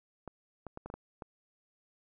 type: clicks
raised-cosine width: 1 ms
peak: -28 dBFS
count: 7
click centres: 0.277 / 0.667 / 0.774 / 0.86 / 0.901 / 0.94 / 1.222 s
effects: none